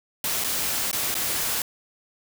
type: noise with dropouts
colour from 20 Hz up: white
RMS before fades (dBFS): -26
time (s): 0.24-1.62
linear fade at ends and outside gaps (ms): 2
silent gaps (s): 0.44-0.444 / 0.914-0.929 / 1.143-1.151
effects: none